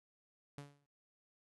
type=tone with exponential decay; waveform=sawtooth; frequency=143 Hz; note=D3; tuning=46 cents flat; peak=-40 dBFS; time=0.58-0.86 s; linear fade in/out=0 ms; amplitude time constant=60 ms; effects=AAC 32 kbps